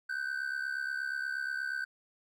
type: ring-modulated tone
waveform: triangle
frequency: 1530 Hz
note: G6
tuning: 42 cents flat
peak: -28 dBFS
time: 0.09-1.85 s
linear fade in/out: 10 ms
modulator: 34.2 Hz
effects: none